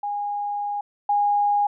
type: tone pair in turn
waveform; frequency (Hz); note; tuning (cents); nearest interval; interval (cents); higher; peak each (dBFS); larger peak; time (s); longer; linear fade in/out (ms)
sine; 820 / 820; G#5 / G#5; -22 / -22; unison; 0; neither; -24 / -17; second; 0.03-0.81 / 1.09-1.67; first; 5
effects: none